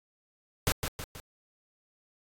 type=noise with echo; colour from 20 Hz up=pink; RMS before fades=-26 dBFS; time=0.67-0.72 s; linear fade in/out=0 ms; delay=160 ms; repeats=3; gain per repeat=-6 dB; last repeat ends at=1.2 s; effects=AAC 64 kbps